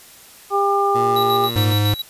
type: harmonic tone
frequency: 399.6 Hz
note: G4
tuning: 33 cents sharp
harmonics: 1 / 2 / 3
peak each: -19 / -19 / -19 dBFS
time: 0.5-1.5 s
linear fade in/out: 50 ms
type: tone with vibrato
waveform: 15% pulse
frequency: 116.54 Hz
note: A#2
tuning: in tune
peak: -19 dBFS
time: 0.94-1.74 s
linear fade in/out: 20 ms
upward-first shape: sine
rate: 2.3 Hz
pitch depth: 9 cents each way
type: tone with tremolo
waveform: square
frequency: 3900 Hz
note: B7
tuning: 23 cents flat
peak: -22 dBFS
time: 1.16-2.02 s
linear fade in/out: 5 ms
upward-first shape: square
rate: 7.2 Hz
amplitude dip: 60%
type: tone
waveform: square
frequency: 103.83 Hz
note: G#2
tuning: in tune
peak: -16 dBFS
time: 1.56-1.94 s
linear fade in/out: 0 ms
effects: white hiss -44 dBFS RMS until 2.09 s + resampled to 32000 Hz